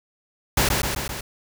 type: noise with echo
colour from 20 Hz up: pink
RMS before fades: -19 dBFS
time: 0.57-0.69 s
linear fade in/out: 5 ms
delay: 130 ms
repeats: 4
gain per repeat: -3 dB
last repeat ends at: 1.21 s
effects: none